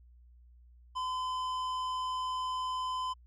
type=tone with tanh clipping; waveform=sine; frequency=1019 Hz; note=C6; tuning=46 cents flat; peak=-34 dBFS; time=0.95-3.14 s; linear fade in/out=20 ms; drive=12 dB; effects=added 60 Hz sine -55 dBFS peak until 3.26 s